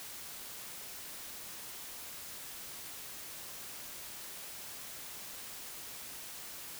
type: silence
effects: white hiss -46 dBFS RMS until 6.79 s